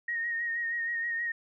sine tone with vibrato, 1864.7 Hz, A#6, in tune, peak -29 dBFS, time 0.08-1.32 s, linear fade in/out 5 ms, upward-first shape sine, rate 6.3 Hz, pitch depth 31 cents each way, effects none

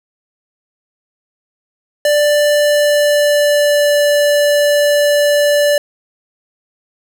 square tone with pitch glide, 589 to 583.6 Hz, D5 to D5, +5 to -11 cents, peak -10 dBFS, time 2.05-5.78 s, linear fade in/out 2 ms, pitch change -16 cents, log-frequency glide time 2.52-3.99 s, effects none

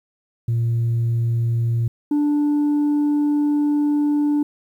sine tone pair in turn, 116.54 / 293.7 Hz, A#2 / D4, 0 / 0 cents, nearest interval octave + major third, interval 1600 cents, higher second, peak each -15 / -13 dBFS, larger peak second, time 0.48-1.88 / 2.11-4.43 s, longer second, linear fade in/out 5 ms, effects tanh soft clip ceiling -15 dBFS + 9-bit

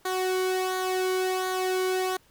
sawtooth tone with flanger, 372 Hz, F#4, 9 cents sharp, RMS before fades -27 dBFS, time 0.05-2.17 s, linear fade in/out 5 ms, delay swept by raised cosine 0.37 to 1.16 ms, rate 1.4 Hz, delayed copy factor -0.6, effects pink hiss -61 dBFS RMS until 2.3 s

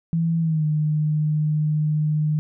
sine tone with pitch glide, 165.3 to 152.46 Hz, E3 to D#3, +5 to -35 cents, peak -18 dBFS, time 0.13-2.39 s, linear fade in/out 0 ms, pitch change -140 cents, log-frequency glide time 0.4-0.65 s, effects none

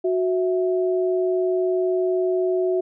sine tone pair together, 368 / 655.7 Hz, F#4 / E5, -9 / -9 cents, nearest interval minor seventh, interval 1000 cents, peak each -19 / -26 dBFS, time 0.04-2.81 s, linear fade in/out 10 ms, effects none

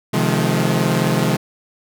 sawtooth chord, F minor seventh, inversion second, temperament equal with one note detuned, 130.81 / 155.56 / 174.61 / 212.9 Hz, C3 / Eb3 / F3 / Ab3, 0 / 0 / 0 / +43 cents, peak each -17 dBFS, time 0.13-1.37 s, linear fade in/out 10 ms, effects none

